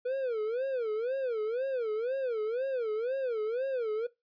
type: tone with vibrato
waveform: triangle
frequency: 480.7 Hz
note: B4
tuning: 47 cents flat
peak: -27 dBFS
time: 0.05-4.07 s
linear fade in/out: 10 ms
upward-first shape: sine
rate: 2 Hz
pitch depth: 210 cents each way
effects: noise-tail reverb RT60 0.2 s tail -20 dB re dry + resampled to 11025 Hz